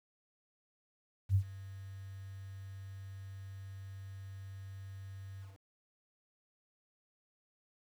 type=tone with ADSR envelope; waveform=sine; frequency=97.1 Hz; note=G2; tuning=16 cents flat; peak=-23 dBFS; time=1.29-5.59 s; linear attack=60 ms; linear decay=81 ms; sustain=-21 dB; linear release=180 ms; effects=10-bit